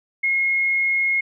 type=tone; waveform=sine; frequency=2157 Hz; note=C#7; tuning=48 cents flat; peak=-17 dBFS; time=0.23-1.21 s; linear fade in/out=10 ms; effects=none